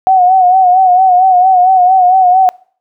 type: tone with vibrato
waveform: sine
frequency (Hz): 740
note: F#5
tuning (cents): 0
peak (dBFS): -4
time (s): 0.07-2.49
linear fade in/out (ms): 0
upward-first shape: sine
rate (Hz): 4.4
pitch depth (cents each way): 59
effects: noise-tail reverb RT60 0.5 s tail -25 dB re dry